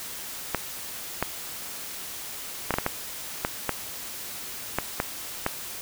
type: clicks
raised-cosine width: 0.5 ms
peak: -8 dBFS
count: 11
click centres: 0.547 / 1.226 / 2.707 / 2.74 / 2.785 / 2.864 / 3.449 / 3.693 / 4.786 / 5.001 / 5.464 s
effects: white hiss -37 dBFS RMS until 5.81 s